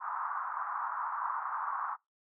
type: band-pass noise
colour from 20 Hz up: white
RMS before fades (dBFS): -36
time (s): 0-1.97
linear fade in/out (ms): 50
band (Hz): 900 to 1300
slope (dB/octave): 48
effects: noise-tail reverb RT60 0.2 s tail -25 dB re dry